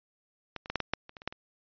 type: clicks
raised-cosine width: 0.3 ms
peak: -20 / -27 / -17 / -11 / -14 / -11 / -30 / -28 / -30 / -14 / -28 dBFS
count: 11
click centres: 0.563 / 0.659 / 0.7 / 0.757 / 0.803 / 0.936 / 1.094 / 1.168 / 1.219 / 1.276 / 1.325 s
effects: resampled to 11025 Hz